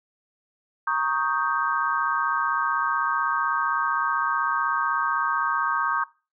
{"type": "chord", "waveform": "sine", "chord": "Eb dominant seventh", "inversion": "second", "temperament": "equal", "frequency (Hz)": [932.3, 1108.7, 1244.5, 1568], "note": ["Bb5", "Db6", "Eb6", "G6"], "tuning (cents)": [0, 0, 0, 0], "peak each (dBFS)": [-29, -26, -27, -27], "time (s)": [0.87, 6.04], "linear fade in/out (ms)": 5, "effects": ["noise-tail reverb RT60 0.3 s tail -20 dB re dry"]}